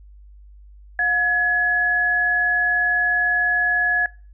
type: tone pair together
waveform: sine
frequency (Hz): 715.1 / 1693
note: F5 / G#6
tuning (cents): +41 / +33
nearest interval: octave + minor third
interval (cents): 1492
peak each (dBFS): -27 / -17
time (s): 0.99-4.06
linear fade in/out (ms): 2
effects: noise-tail reverb RT60 0.4 s tail -24 dB re dry + added 50 Hz sine -42 dBFS peak until 4.33 s